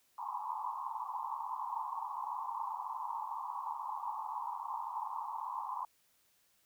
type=band-pass noise; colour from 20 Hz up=pink; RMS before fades=-40 dBFS; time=0.18-5.85 s; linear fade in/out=2 ms; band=840 to 1100 Hz; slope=96 dB/octave; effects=white hiss -72 dBFS RMS until 6.65 s